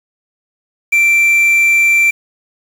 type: tone with quantisation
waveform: triangle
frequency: 2349 Hz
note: D7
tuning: in tune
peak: -6 dBFS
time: 0.92-2.11 s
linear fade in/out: 10 ms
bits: 5
effects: none